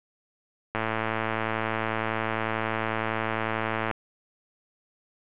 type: click train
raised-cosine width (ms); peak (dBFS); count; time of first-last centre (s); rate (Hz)
0.5; -12; 352; 0.75-3.912; 111
effects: resampled to 8000 Hz + 9-bit